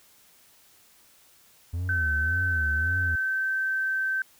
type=tone with vibrato; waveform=triangle; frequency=82.41 Hz; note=E2; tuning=in tune; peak=-25 dBFS; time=1.73-3.16 s; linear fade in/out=10 ms; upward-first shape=sine; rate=1.8 Hz; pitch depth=180 cents each way
type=tone with pitch glide; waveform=sine; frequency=1533 to 1549 Hz; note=G6 to G6; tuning=-39 to -21 cents; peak=-24 dBFS; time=1.89-4.22 s; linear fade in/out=2 ms; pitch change=+18 cents; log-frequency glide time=2.8-3.49 s
effects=white hiss -58 dBFS RMS until 4.39 s